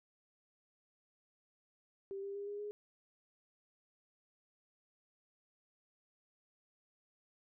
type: tone with pitch steps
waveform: sine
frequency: 392 / 397.7 / 403.5 / 409.4 / 415.3 Hz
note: G4 / G4 / G#4 / G#4 / G#4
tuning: 0 / +25 / -50 / -25 / 0 cents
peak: -40 dBFS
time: 2.11-2.71 s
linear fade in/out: 0 ms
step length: 120 ms
effects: none